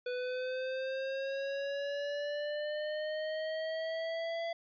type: linear sweep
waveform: square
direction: up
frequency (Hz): 493.9 to 674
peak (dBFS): -35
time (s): 0.06-4.53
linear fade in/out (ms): 5
effects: resampled to 11025 Hz